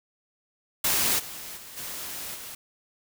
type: noise with level steps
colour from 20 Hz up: white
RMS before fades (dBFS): -24 / -39 / -44 / -36 / -40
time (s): 0.84-2.55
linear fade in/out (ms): 5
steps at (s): 1.18 / 1.56 / 1.76 / 2.34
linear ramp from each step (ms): 20
effects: none

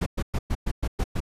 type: noise bursts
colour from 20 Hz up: brown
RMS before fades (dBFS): -24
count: 8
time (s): 0.01-1.204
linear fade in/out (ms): 10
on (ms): 53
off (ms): 110
effects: resampled to 32000 Hz

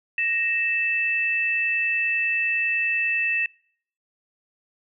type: tone pair together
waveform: sine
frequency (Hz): 1869 / 2639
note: A#6 / E7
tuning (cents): +4 / +1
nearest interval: tritone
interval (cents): 597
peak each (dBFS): -26 / -22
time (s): 0.18-3.46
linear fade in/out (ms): 2
effects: noise-tail reverb RT60 0.6 s tail -26 dB re dry

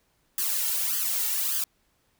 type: noise with flanger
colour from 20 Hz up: blue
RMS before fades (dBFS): -27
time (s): 0.38-1.64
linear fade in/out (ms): 2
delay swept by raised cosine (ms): 0.63 to 2.23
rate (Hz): 1.7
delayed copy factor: +0.9
effects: pink hiss -69 dBFS RMS until 2.19 s

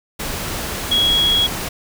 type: tone in noise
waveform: sine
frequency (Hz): 3322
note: G#7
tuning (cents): 0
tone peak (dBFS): -13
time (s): 0.91-1.47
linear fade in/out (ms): 10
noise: pink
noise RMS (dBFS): -25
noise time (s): 0.19-1.69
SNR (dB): +9
effects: none

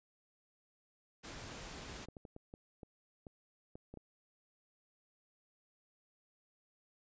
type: noise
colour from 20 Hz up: pink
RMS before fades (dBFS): -48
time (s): 1.23-2.06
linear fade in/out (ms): 20
type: clicks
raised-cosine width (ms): 2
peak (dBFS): -36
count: 11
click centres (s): 1.897 / 2.086 / 2.168 / 2.252 / 2.364 / 2.539 / 2.832 / 3.268 / 3.755 / 3.94 / 3.973
effects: resampled to 16000 Hz

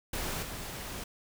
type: noise with level steps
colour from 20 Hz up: pink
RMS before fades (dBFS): -35 / -40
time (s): 0.13-1.04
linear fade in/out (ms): 5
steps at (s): 0.42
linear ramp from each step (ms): 10
effects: none

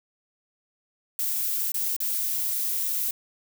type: noise with dropouts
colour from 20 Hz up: violet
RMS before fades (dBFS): -27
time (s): 1.19-3.11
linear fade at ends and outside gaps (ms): 2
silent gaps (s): 1.719-1.742 / 1.965-2.003
effects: none

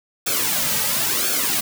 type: noise with flanger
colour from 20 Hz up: white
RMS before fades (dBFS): -21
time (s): 0.26-1.61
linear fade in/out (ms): 10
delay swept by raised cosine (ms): 1 to 2.9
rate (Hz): 0.97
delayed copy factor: -0.75
effects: none

